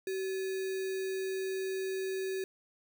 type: tone with sample-and-hold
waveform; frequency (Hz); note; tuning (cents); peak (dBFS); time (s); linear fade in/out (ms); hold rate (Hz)
sine; 380.3; F#4; +48; -32; 0.07-2.44; 2; 2100
effects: none